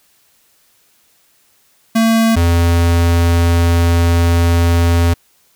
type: tone pair in turn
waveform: square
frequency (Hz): 225.7 / 85.13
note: A3 / F2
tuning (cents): +44 / -44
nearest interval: octave + perfect fourth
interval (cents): 1688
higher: first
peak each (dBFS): -10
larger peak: neither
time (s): 1.95-2.36 / 2.36-5.14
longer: second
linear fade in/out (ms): 10
effects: white hiss -55 dBFS RMS until 5.55 s